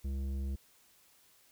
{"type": "tone with tanh clipping", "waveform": "sine", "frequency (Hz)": 67.8, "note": "C#2", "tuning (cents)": -38, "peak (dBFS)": -35, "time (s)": [0.04, 0.56], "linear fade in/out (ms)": 10, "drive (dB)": 11, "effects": ["white hiss -65 dBFS RMS until 1.51 s"]}